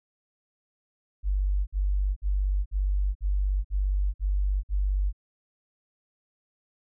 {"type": "tone bursts", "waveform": "sine", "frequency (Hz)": 48.55, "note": "G1", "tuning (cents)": -16, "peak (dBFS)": -22, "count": 8, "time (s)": [1.23, 5.128], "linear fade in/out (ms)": 50, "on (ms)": 440, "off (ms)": 54, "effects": []}